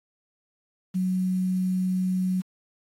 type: tone with quantisation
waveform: sine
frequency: 185 Hz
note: F#3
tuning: in tune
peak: -22 dBFS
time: 0.94-2.42 s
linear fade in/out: 20 ms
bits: 8
effects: AAC 48 kbps